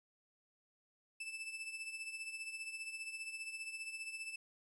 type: tone with tremolo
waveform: 40% pulse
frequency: 2637 Hz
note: E7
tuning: in tune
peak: -39 dBFS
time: 1.2-4.36 s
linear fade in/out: 5 ms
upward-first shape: triangle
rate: 15 Hz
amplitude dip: 70%
effects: low-pass 12000 Hz 12 dB/octave + 12-bit